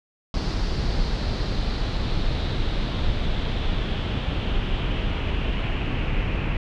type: noise with low-pass filter sweep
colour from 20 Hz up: brown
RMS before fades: -24 dBFS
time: 0.34-6.57 s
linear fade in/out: 2 ms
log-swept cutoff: 4800 to 2600 Hz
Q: 3.8
effects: none